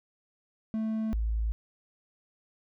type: tone pair in turn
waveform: triangle / sine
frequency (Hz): 220 / 55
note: A3 / A1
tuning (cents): 0 / 0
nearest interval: 2 octaves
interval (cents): 2400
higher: first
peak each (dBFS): -26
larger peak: neither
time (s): 0.74-1.13 / 1.13-1.52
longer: neither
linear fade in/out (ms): 0
effects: none